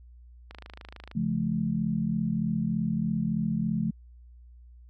click train, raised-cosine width 0.3 ms, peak -27 dBFS, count 17, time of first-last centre 0.51-1.114 s, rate 26.5 Hz
sine chord, Db augmented, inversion none, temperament just, 138.59 / 173.24 / 216.5 Hz, Db3 / F3 / A3, 0 / -14 / -28 cents, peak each -33 / -29 / -28 dBFS, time 1.15-3.91 s, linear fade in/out 10 ms
effects added 60 Hz sine -48 dBFS peak until 4.89 s

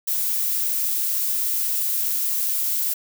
violet noise, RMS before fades -23 dBFS, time 0.07-2.94 s, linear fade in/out 10 ms, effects none

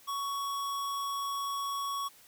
square tone, 1117 Hz, C#6, 13 cents sharp, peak -33 dBFS, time 0.07-2.09 s, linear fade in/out 20 ms, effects white hiss -58 dBFS RMS until 2.27 s

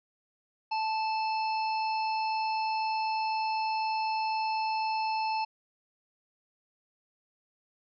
harmonic tone with a mistuned harmonic, 878 Hz, A5, 4 cents flat, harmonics 1 / 3 / 5 / 6, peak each -28 / -38 / -42 / -44 dBFS, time 0.71-5.45 s, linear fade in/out 10 ms, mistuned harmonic 5, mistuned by -36 cents, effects none

